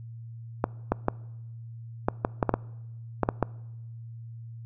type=clicks; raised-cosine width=1 ms; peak=-8 dBFS; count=11; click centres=0.641 / 0.92 / 1.084 / 2.085 / 2.249 / 2.428 / 2.493 / 2.54 / 3.233 / 3.289 / 3.427 s; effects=noise-tail reverb RT60 1.0 s tail -23 dB re dry + added 115 Hz sine -39 dBFS peak until 4.65 s